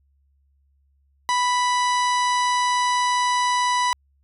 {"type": "harmonic tone", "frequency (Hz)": 987.8, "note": "B5", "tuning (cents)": 0, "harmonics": [1, 2, 3, 4, 5, 6, 7, 8, 9, 10], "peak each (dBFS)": [-19, -27, -33, -31, -36, -34, -45, -41, -45, -40], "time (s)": [1.29, 3.93], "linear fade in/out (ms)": 0, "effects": ["added 69 Hz sine -60 dBFS peak until 4.23 s"]}